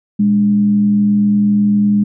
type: tone with frequency modulation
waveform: sine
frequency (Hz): 205.6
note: G#3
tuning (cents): -17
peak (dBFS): -9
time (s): 0.19-2.04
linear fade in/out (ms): 10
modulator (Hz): 88.1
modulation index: 0.27
effects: none